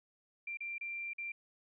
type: tone with dropouts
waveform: sine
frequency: 2366 Hz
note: D7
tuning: 12 cents sharp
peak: -38 dBFS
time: 0.47-1.32 s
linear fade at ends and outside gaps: 5 ms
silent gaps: 0.572-0.605 / 0.782-0.81 / 1.134-1.182 s
effects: none